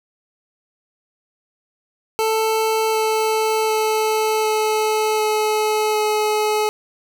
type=tone with pitch steps; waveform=25% pulse; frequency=441.2 / 438.2 / 435.1 / 432.1 / 429.1 / 426.2 Hz; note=A4 / A4 / A4 / A4 / A4 / G#4; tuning=+5 / -7 / -19 / -31 / -43 / +45 cents; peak=-13 dBFS; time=2.19-6.69 s; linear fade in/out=0 ms; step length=750 ms; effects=none